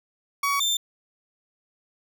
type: tone pair in turn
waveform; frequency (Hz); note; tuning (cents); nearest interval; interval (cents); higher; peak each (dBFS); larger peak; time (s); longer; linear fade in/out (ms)
30% pulse; 1127 / 3578; C#6 / A7; +28 / +28; octave + minor sixth; 2000; second; -19; neither; 0.43-0.6 / 0.6-0.77; neither; 5
effects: none